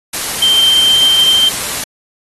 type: tone in noise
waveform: sine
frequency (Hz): 3136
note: G7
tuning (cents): 0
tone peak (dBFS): -7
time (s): 0.42-1.49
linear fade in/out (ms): 5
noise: white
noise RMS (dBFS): -19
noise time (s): 0.13-1.84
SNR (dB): +9
effects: AAC 32 kbps

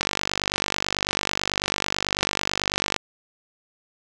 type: click train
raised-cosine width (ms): 0.2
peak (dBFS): -4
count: 146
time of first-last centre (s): 0.01-2.963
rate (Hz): 49.1
effects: none

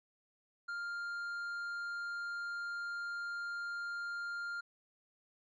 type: tone with tanh clipping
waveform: sine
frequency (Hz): 1400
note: F6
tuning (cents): +4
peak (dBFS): -39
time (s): 0.68-4.61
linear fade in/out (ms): 10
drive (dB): 6
effects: none

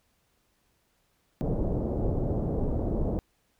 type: low-pass noise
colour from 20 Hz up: pink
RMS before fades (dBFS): -28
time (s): 1.41-3.19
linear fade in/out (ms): 0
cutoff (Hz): 600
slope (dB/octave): 24
effects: pink hiss -71 dBFS RMS until 3.59 s

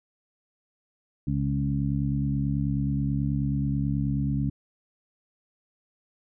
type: harmonic tone with a mistuned harmonic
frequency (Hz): 69.3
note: C#2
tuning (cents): 0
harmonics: 1 / 2 / 3 / 4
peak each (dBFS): -32 / -26 / -30 / -31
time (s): 1.27-4.5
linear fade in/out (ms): 5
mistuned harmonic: 1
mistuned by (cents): -38
effects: none

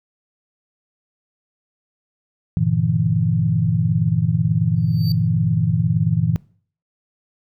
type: chord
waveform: sine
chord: E half-diminished seventh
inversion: first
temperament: equal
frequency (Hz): 98 / 116.54 / 146.83 / 164.81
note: G2 / Bb2 / D3 / E3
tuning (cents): 0 / 0 / 0 / 0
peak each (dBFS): -24 / -20 / -23 / -19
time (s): 2.57-6.36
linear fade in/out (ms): 0
type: tone with exponential growth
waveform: square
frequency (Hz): 4606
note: D8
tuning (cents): -34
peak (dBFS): -27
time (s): 4.76-5.12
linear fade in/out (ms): 2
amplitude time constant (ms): 77
effects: noise-tail reverb RT60 0.5 s tail -23 dB re dry

